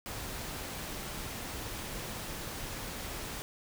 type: noise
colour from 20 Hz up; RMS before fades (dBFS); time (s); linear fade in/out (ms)
pink; -40; 0.06-3.42; 0
effects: none